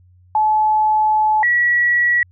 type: tone pair in turn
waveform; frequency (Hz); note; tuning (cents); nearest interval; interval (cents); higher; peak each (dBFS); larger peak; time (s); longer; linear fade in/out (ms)
sine; 860 / 1930.6; A5 / B6; -40 / -40; octave + major second; 1400; second; -12; neither; 0.35-1.43 / 1.43-2.23; first; 2
effects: added 90 Hz sine -47 dBFS peak until 2.31 s